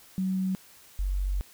sine tone pair in turn, 188.4 / 47.24 Hz, F#3 / F#1, +32 / +37 cents, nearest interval 2 octaves, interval 2395 cents, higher first, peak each -25 dBFS, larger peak neither, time 0.18-0.55 / 0.99-1.41 s, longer second, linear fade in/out 0 ms, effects white hiss -54 dBFS RMS until 1.53 s

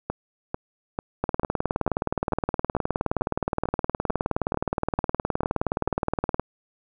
two click trains, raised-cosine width 1 ms, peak -9 / -12 dBFS, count 100 / 14, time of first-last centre 1.24-6.396 / 0.1-5.878 s, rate 19.2 / 2.25 Hz, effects none

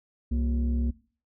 sine tone pair together, 65.8 / 235 Hz, C2 / A#3, +10 / +14 cents, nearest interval octave + minor seventh, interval 2204 cents, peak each -23 / -28 dBFS, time 0.31-0.91 s, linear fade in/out 10 ms, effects noise-tail reverb RT60 0.4 s tail -19 dB re dry + tanh soft clip ceiling -20 dBFS

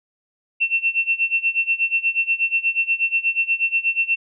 sine tone with tremolo, 2700 Hz, E7, 41 cents sharp, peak -14 dBFS, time 0.6-4.16 s, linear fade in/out 20 ms, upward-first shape sine, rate 8.3 Hz, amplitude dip 90%, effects none

